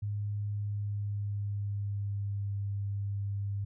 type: tone with pitch glide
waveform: sine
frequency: 103.1 to 100.34 Hz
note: G#2 to G2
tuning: -12 to +41 cents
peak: -31 dBFS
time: 0.02-3.65 s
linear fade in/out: 10 ms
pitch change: -47 cents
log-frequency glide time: 0.5-2.53 s
effects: none